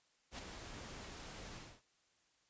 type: noise with ADSR envelope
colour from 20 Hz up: pink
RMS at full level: -44 dBFS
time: 0.31-1.82 s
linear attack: 76 ms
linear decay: 8 ms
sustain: -6 dB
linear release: 270 ms
effects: white hiss -75 dBFS RMS until 2.49 s + resampled to 16000 Hz